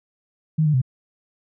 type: tone with pitch steps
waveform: sine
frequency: 156.8 / 151.2 / 128.4 Hz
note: D#3 / D#3 / C3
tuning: +14 / -49 / -32 cents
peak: -15 dBFS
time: 0.58-0.817 s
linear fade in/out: 10 ms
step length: 79 ms
effects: none